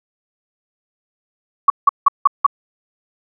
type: tone bursts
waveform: sine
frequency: 1125 Hz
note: C#6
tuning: 25 cents sharp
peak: -5 dBFS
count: 5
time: 1.68-2.465 s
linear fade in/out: 5 ms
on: 21 ms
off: 170 ms
effects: none